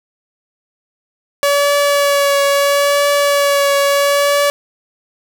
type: tone with vibrato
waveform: sawtooth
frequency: 568 Hz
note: C#5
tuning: 42 cents sharp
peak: -7 dBFS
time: 1.43-4.5 s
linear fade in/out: 0 ms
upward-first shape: triangle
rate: 0.75 Hz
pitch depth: 19 cents each way
effects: none